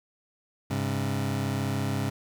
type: tone pair together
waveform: 25% pulse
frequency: 101.4 / 135.35 Hz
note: G#2 / C#3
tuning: -41 / -41 cents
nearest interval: perfect fourth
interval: 500 cents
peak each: -26 dBFS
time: 0.7-2.1 s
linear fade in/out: 10 ms
effects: 9-bit